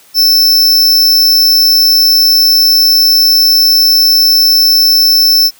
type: tone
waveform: square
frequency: 5310 Hz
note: E8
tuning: 12 cents sharp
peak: -5 dBFS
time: 0.14-5.51 s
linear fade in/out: 50 ms
effects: white hiss -43 dBFS RMS until 5.59 s + high-pass 80 Hz 12 dB/octave